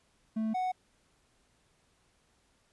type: tone pair in turn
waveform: triangle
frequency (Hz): 220 / 740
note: A3 / F#5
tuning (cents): 0 / 0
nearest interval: octave + major sixth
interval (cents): 2100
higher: second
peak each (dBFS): -27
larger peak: neither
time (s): 0.36-0.54 / 0.54-0.72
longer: neither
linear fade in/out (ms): 10
effects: pink hiss -70 dBFS RMS until 2.72 s + resampled to 24000 Hz